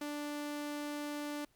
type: tone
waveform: sawtooth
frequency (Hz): 293.7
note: D4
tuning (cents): 0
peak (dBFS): -34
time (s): 0.01-1.45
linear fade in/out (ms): 5
effects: pink hiss -72 dBFS RMS until 1.55 s